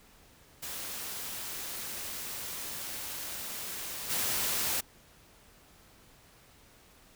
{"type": "noise with level steps", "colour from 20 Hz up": "white", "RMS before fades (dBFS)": [-39, -31], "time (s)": [0.62, 4.81], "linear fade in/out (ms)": 10, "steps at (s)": 4.09, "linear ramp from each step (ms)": 20, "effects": ["pink hiss -59 dBFS RMS until 7.15 s"]}